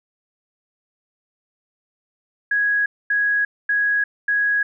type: tone bursts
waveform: sine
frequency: 1661.2 Hz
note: G#6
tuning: in tune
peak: -16 dBFS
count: 4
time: 2.51-4.63 s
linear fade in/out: 5 ms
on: 350 ms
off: 240 ms
effects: none